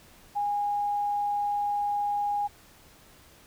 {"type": "tone", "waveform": "sine", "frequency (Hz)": 820, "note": "G#5", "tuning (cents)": -22, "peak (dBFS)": -25, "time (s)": [0.35, 2.48], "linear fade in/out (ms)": 20, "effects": ["pink hiss -55 dBFS RMS until 3.46 s"]}